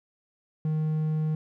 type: tone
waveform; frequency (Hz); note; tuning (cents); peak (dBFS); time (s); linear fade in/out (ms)
triangle; 155.56; D#3; 0; -22; 0.65-1.35; 2
effects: none